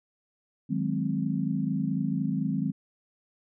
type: chord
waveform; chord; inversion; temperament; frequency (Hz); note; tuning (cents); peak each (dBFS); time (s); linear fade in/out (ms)
sine; Ab dominant seventh; second; equal with one note detuned; 155.56 / 185 / 209.3 / 261.6; Eb3 / Gb3 / Ab3 / C4; 0 / 0 / +14 / 0; -31; 0.69-2.72; 20
effects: none